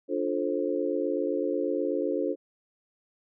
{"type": "chord", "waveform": "sine", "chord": "D minor seventh", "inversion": "none", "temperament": "just", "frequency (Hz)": [293.7, 352.4, 440.5, 528.6], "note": ["D4", "F4", "A4", "C5"], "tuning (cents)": [0, 16, 2, 18], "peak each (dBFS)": -31, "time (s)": [0.08, 2.36], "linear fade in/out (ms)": 50, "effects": []}